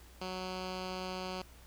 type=tone with low-pass filter; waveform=10% pulse; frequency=185 Hz; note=F#3; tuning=in tune; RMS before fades=-40 dBFS; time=0.21-1.42 s; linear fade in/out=5 ms; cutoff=4600 Hz; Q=2.1; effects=added 60 Hz sine -55 dBFS peak until 1.66 s + pink hiss -59 dBFS RMS until 1.66 s